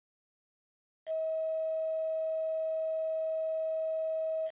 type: tone with quantisation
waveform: sine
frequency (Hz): 639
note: D#5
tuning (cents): +46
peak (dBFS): -30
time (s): 1.06-4.51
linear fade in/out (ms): 50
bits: 8
effects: resampled to 8000 Hz